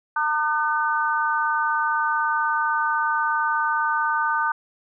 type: harmonic tone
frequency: 302.7 Hz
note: D#4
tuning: 48 cents flat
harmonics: 3 / 4 / 5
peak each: -24 / -24 / -24 dBFS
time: 0.16-4.52 s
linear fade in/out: 5 ms
effects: none